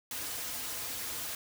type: noise with comb filter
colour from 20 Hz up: white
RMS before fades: -38 dBFS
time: 0.11-1.35 s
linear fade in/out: 2 ms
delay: 5.2 ms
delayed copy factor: -0.65
effects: none